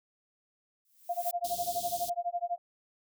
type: noise with exponential growth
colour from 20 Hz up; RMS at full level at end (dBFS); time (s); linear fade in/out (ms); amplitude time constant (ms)
violet; -34; 0.85-1.31; 2; 100
type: tone with tremolo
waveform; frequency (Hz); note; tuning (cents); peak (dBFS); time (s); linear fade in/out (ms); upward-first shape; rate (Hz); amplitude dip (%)
sine; 698.5; F5; 0; -27; 1.09-2.58; 5; sine; 12; 100
type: band-stop noise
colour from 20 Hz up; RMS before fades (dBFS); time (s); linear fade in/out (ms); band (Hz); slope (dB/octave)
white; -39; 1.44-2.1; 10; 440 to 3300; 48
effects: none